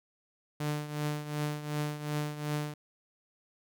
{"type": "tone with tremolo", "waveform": "sawtooth", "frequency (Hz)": 149.1, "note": "D3", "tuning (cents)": 27, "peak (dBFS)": -25, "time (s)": [0.6, 2.74], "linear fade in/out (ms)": 5, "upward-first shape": "triangle", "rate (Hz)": 2.7, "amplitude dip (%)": 75, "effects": []}